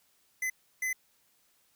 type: tone bursts at uneven times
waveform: square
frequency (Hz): 2030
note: B6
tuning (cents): +47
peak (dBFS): -30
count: 2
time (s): 0.42-0.5 / 0.82-0.93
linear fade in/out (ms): 5
effects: white hiss -69 dBFS RMS until 1.75 s

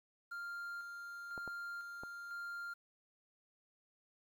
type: tone with tremolo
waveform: triangle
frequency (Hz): 1396.9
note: F6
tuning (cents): 0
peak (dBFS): -40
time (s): 0.31-2.74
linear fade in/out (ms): 10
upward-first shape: square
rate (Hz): 1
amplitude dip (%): 35
type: clicks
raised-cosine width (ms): 1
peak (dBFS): -33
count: 3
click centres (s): 1.378 / 1.477 / 2.035
effects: 11-bit

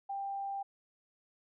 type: tone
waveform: sine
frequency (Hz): 791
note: G5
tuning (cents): +15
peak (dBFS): -35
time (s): 0.09-0.63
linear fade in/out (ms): 10
effects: none

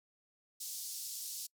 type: band-pass noise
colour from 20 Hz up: pink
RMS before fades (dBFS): -43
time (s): 0.6-1.47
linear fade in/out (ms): 10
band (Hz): 4800 to 16000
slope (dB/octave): 24
effects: noise-tail reverb RT60 0.1 s tail -26 dB re dry

